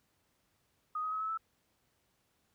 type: tone with pitch steps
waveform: sine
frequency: 1244.5 / 1261.9 / 1279.5 / 1297.3 / 1315.5 Hz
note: D#6 / D#6 / D#6 / E6 / E6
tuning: 0 / +24 / +48 / -28 / -4 cents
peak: -33 dBFS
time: 0.95-1.375 s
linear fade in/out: 5 ms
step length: 85 ms
effects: pink hiss -75 dBFS RMS until 2.54 s + high-pass 60 Hz 12 dB/octave